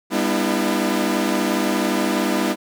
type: tone cluster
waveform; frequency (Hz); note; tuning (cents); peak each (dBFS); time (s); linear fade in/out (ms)
sawtooth; 199.8 / 245.6 / 302.7 / 334.6; G3 / B3 / D#4 / E4; +33 / -9 / -48 / +26; -20; 0.1-2.56; 50
effects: none